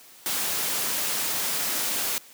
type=noise; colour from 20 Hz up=white; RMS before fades=-27 dBFS; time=0.26-2.18 s; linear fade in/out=0 ms; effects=white hiss -50 dBFS RMS until 2.33 s + high-pass 150 Hz 12 dB/octave